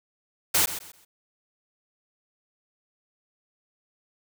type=noise with echo; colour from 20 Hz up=white; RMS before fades=-21 dBFS; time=0.54-0.66 s; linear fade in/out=10 ms; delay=130 ms; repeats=3; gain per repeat=-12 dB; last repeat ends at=1.05 s; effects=none